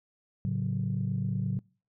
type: chord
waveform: sine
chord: F# minor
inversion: first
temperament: equal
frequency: 110 / 138.59 / 185 Hz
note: A2 / C#3 / F#3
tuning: 0 / 0 / 0 cents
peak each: -31 dBFS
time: 0.45-1.59 s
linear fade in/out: 0 ms
effects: noise-tail reverb RT60 0.4 s tail -26 dB re dry + tanh soft clip ceiling -20 dBFS